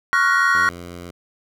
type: chord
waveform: triangle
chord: Gb major seventh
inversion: second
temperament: equal with one note detuned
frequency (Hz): 1108.7 / 1396.9 / 1480 / 1889.6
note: Db6 / F6 / Gb6 / Bb6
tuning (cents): 0 / 0 / 0 / +23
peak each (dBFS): -18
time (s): 0.13-0.69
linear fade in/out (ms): 0
type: tone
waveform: 10% pulse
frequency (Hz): 87.31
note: F2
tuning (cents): 0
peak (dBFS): -25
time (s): 0.54-1.11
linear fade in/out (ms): 10
effects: none